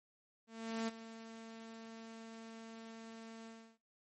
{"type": "tone with ADSR envelope", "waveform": "sawtooth", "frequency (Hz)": 225.7, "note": "A3", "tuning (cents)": 44, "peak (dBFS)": -31, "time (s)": [0.47, 3.78], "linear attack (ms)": 410, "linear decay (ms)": 21, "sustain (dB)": -14, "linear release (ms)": 320, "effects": ["noise-tail reverb RT60 0.2 s tail -21 dB re dry", "MP3 32 kbps"]}